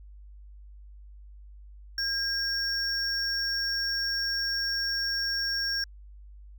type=tone pair together; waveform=triangle; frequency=1614 / 5506 Hz; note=G#6 / F8; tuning=-50 / -25 cents; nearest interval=octave + major sixth; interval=2125 cents; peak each=-30 / -27 dBFS; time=1.98-5.84 s; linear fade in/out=2 ms; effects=added 50 Hz sine -45 dBFS peak until 6.58 s